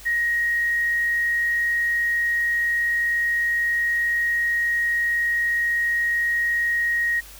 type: tone with frequency modulation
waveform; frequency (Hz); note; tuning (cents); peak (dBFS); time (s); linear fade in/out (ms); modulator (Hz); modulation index
sine; 1882; A#6; +16; -19; 0.05-7.21; 20; 40.4; 0.22
effects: added 50 Hz sine -45 dBFS peak until 7.39 s + white hiss -44 dBFS RMS until 7.39 s